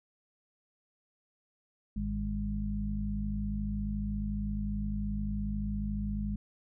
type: harmonic tone with a mistuned harmonic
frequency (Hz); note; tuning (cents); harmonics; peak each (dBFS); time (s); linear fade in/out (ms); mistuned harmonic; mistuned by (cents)
51.3; G#1; -21; 1 / 2 / 3 / 4; -34 / -41 / -43 / -34; 1.96-6.36; 5; 2; +51
effects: none

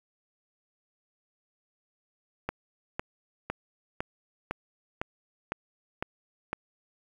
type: click train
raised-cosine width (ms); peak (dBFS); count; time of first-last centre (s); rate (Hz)
0.5; -15; 9; 2.49-6.53; 1.98
effects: 8-bit

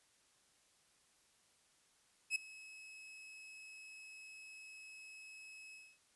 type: tone with ADSR envelope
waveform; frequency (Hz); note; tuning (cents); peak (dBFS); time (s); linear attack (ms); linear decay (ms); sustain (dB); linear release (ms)
40% pulse; 2575; E7; -41; -30; 2.3-5.99; 56; 7; -21; 260
effects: white hiss -72 dBFS RMS until 6.15 s + resampled to 24000 Hz

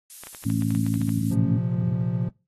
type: noise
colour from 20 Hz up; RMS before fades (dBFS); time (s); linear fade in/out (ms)
violet; -38; 0.1-1.34; 0
type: clicks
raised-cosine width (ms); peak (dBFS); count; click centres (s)
0.3; -25; 12; 0.236 / 0.27 / 0.348 / 0.439 / 0.501 / 0.622 / 0.706 / 0.75 / 0.865 / 0.941 / 1.016 / 1.092
type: harmonic tone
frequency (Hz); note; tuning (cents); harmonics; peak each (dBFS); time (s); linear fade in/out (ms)
55; A1; 0; 2 / 3 / 4 / 5; -25 / -29 / -27 / -27; 0.45-1.58; 10
type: chord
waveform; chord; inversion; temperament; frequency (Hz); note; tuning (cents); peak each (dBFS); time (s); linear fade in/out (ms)
triangle; Bb suspended second; none; equal; 116.54 / 130.81 / 174.61; Bb2 / C3 / F3; 0 / 0 / 0; -25 / -26 / -24; 1.31-2.29; 5
effects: noise-tail reverb RT60 0.3 s tail -23 dB re dry + AAC 32 kbps

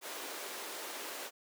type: high-pass noise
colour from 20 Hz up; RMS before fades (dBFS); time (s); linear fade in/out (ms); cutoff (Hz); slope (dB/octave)
pink; -43; 0.01-1.31; 50; 350; 24
effects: none

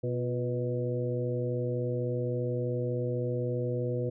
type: harmonic tone with a mistuned harmonic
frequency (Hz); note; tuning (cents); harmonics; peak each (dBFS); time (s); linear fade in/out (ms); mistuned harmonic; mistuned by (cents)
123.47; B2; 0; 1 / 2 / 3 / 4 / 5; -31 / -39 / -36 / -33 / -43; 0.03-4.1; 10; 3; -58
effects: none

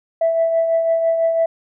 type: tone with tremolo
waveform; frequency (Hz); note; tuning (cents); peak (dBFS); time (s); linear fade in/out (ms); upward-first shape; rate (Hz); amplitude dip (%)
sine; 659.3; E5; 0; -11; 0.21-1.46; 5; triangle; 6; 50
effects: tanh soft clip ceiling -9 dBFS

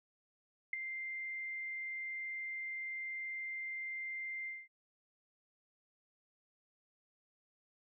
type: tone with ADSR envelope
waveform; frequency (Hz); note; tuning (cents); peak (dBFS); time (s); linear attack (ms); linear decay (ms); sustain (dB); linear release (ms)
sine; 2093; C7; 0; -29; 0.73-4.68; 4; 7; -10; 210
effects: none

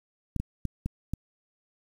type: clicks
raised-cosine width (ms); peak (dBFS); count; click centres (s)
5; -17; 5; 0.363 / 0.4 / 0.653 / 0.86 / 1.136
effects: 8-bit

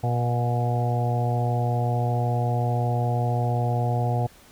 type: harmonic tone with a mistuned harmonic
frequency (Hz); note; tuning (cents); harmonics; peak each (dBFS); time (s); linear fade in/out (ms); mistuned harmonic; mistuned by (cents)
120.1; B2; -48; 1 / 2 / 3 / 4 / 5 / 6 / 7; -22 / -35 / -37 / -33 / -35 / -29 / -35; 0.03-4.27; 10; 5; +42
effects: pink hiss -52 dBFS RMS until 4.51 s

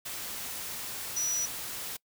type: tone in noise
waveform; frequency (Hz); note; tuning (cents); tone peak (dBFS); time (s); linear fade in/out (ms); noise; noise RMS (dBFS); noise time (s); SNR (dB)
sine; 5870; F#8; -15; -28; 1.16-1.46; 10; white; -38; 0.05-1.97; +7
effects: noise-tail reverb RT60 0.1 s tail -24 dB re dry

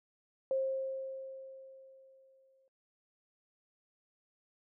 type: tone with exponential decay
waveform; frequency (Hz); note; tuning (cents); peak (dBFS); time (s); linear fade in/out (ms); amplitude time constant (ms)
sine; 532; C5; +29; -28; 0.51-2.68; 1; 470
effects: noise-tail reverb RT60 0.4 s tail -25 dB re dry

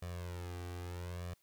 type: tone with flanger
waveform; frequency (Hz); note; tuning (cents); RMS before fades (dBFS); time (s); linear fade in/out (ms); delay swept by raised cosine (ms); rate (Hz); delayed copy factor
sawtooth; 88.1; F2; +16; -43; 0.02-1.34; 5; 1.7 to 2.59; 0.77; +0.85
effects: white hiss -74 dBFS RMS until 1.42 s

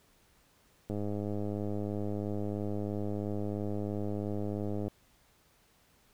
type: click train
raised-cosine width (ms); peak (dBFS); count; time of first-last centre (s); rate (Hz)
2; -23; 411; 0.9-4.881; 103
effects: pink hiss -66 dBFS RMS until 6.13 s

